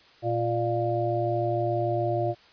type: harmonic tone with a mistuned harmonic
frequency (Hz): 116.5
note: A#2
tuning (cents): -1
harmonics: 1 / 3 / 5 / 6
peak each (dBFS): -29 / -29 / -29 / -29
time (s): 0.22-2.35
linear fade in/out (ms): 50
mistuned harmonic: 5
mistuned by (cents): +29
effects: white hiss -55 dBFS RMS until 2.52 s + resampled to 11025 Hz